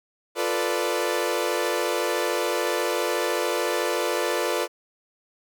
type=chord; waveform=sawtooth; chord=B half-diminished seventh; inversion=second; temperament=equal; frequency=349.2 / 440 / 493.9 / 587.3 Hz; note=F4 / A4 / B4 / D5; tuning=0 / 0 / 0 / 0 cents; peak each=-25 / -25 / -24 / -25 dBFS; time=0.35-4.68 s; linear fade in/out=50 ms; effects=none